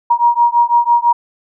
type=beating tone pair; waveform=sine; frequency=946 / 952 Hz; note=A#5 / A#5; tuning=+25 / +36 cents; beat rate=6 Hz; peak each=-12 dBFS; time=0.1-1.13 s; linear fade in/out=10 ms; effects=none